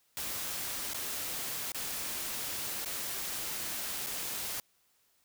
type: noise with dropouts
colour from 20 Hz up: white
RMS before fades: -37 dBFS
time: 0.17-4.6 s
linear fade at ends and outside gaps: 0 ms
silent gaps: 0.934-0.945 / 1.719-1.746 / 2.847-2.859 / 4.063-4.069 s
effects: white hiss -71 dBFS RMS until 5.24 s